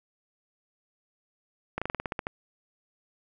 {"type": "slowing click train", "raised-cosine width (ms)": 0.5, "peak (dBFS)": -15, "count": 10, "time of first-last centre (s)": [1.78, 2.269], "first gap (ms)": 36, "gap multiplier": 1.1, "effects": []}